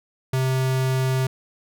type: tone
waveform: square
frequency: 130.81 Hz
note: C3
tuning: in tune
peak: -20 dBFS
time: 0.33-1.27 s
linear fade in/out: 5 ms
effects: none